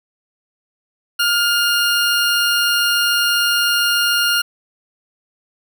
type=tone; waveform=20% pulse; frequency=1413 Hz; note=F6; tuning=20 cents sharp; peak=-9 dBFS; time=1.19-4.42 s; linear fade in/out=10 ms; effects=none